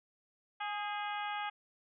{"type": "harmonic tone with a mistuned harmonic", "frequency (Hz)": 415.3, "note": "G#4", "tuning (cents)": 0, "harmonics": [2, 3, 4, 5, 6, 7, 8], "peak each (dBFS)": [-38, -42, -44, -46, -48, -49, -50], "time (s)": [0.6, 1.5], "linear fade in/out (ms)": 10, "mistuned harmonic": 4, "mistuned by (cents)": -44, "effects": []}